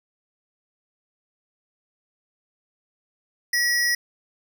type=tone pair together; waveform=square; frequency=1922 / 5123 Hz; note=B6 / D#8; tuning=-48 / +50 cents; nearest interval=octave + perfect fourth; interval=1698 cents; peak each=-21 / -26 dBFS; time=3.53-3.95 s; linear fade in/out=5 ms; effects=none